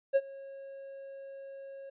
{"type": "tone with ADSR envelope", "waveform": "triangle", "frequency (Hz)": 546, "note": "C#5", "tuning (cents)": -26, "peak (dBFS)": -18, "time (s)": [0.13, 1.9], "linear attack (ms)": 29, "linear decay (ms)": 45, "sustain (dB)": -23, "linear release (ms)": 9, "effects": ["resampled to 8000 Hz"]}